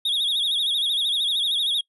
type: tone with vibrato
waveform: triangle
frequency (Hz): 3520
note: A7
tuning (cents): 0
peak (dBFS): -19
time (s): 0.05-1.81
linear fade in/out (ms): 5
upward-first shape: sine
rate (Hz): 13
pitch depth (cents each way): 130
effects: noise-tail reverb RT60 0.1 s tail -25 dB re dry + resampled to 32000 Hz